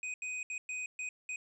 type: tone bursts at uneven times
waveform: square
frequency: 2500 Hz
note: D#7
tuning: 8 cents sharp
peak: -37 dBFS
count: 6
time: 0.03-0.14 / 0.22-0.43 / 0.5-0.58 / 0.69-0.86 / 0.99-1.09 / 1.29-1.36 s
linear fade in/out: 2 ms
effects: resampled to 22050 Hz